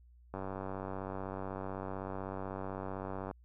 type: click train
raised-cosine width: 1 ms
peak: -26 dBFS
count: 286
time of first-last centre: 0.34-3.312 s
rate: 95.9 Hz
effects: added 60 Hz sine -57 dBFS peak until 3.44 s